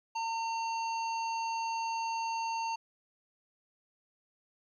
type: harmonic tone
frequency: 910 Hz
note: A#5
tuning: 42 cents flat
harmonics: 1 / 3 / 5 / 7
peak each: -32 / -42 / -46 / -49 dBFS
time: 0.15-2.76 s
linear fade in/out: 10 ms
effects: 12-bit